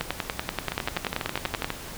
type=two click trains; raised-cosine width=0.3 ms; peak=-11 / -9 dBFS; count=13 / 18; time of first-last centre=0.72-1.704 / 0.01-1.645 s; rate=12.2 / 10.4 Hz; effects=pink hiss -39 dBFS RMS until 1.97 s